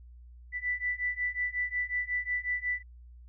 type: beating tone pair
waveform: sine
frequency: 1975.5 / 1981 Hz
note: B6 / B6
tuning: 0 / +5 cents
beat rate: 5.5 Hz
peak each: -33 / -32 dBFS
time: 0.52-2.83 s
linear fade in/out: 50 ms
effects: added 60 Hz sine -48 dBFS peak until 3.28 s